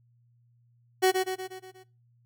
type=tone with echo; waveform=30% pulse; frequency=374.3 Hz; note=F#4; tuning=20 cents sharp; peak=-16 dBFS; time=1.02-1.12 s; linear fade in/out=20 ms; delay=120 ms; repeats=6; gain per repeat=-5 dB; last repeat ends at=1.84 s; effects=noise-tail reverb RT60 0.3 s tail -20 dB re dry + added 119 Hz sine -61 dBFS peak until 2.25 s